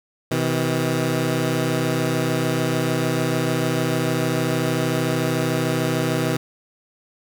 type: tone pair together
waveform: 15% pulse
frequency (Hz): 126.7 / 160.09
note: B2 / D#3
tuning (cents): +45 / +50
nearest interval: major third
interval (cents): 405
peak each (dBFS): -16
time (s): 0.31-6.37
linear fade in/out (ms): 5
effects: none